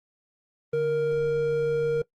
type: tone pair together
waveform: triangle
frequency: 146.5 / 467.3 Hz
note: D3 / A#4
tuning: -4 / +4 cents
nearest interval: octave + minor sixth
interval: 2008 cents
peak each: -31 / -20 dBFS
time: 0.73-2.02 s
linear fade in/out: 5 ms
effects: noise-tail reverb RT60 0.1 s tail -21 dB re dry + Opus 24 kbps